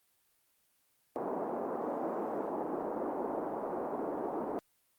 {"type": "band-pass noise", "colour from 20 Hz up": "pink", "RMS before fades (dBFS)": -36, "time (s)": [1.16, 4.59], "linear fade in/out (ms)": 0, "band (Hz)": [270, 940], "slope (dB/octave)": 24, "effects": ["white hiss -73 dBFS RMS until 4.98 s", "Opus 32 kbps"]}